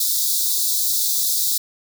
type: high-pass noise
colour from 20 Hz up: white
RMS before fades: -20 dBFS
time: 0-1.58 s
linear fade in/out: 5 ms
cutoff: 3600 Hz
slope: 96 dB/octave
effects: none